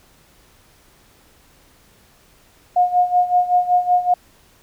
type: tone with tremolo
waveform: sine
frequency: 718 Hz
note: F5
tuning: 48 cents sharp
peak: -10 dBFS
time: 2.76-4.14 s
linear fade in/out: 5 ms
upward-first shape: sine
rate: 5.3 Hz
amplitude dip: 80%
effects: pink hiss -53 dBFS RMS until 4.62 s